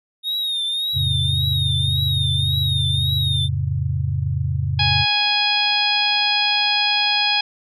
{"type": "tone with vibrato", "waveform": "triangle", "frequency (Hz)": 3707, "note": "A#7", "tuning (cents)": -10, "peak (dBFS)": -19, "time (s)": [0.23, 3.49], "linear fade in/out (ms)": 50, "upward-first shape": "triangle", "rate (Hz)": 1.8, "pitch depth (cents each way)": 86}
{"type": "chord", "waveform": "sine", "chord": "F augmented", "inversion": "none", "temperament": "just", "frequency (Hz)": [87.31, 109.13, 136.42], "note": ["F2", "A2", "C#3"], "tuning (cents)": [0, -14, -27], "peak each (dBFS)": [-23, -25, -22], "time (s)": [0.93, 5.06], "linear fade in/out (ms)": 50}
{"type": "harmonic tone", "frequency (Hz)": 830.6, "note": "G#5", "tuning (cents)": 0, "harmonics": [1, 2, 3, 4, 5, 6], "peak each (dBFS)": [-24, -28, -22, -20, -25, -24], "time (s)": [4.79, 7.41], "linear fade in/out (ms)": 5}
{"effects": []}